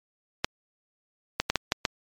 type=clicks; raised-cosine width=0.2 ms; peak=-5 dBFS; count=6; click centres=0.445 / 1.4 / 1.5 / 1.557 / 1.721 / 1.852 s; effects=MP3 96 kbps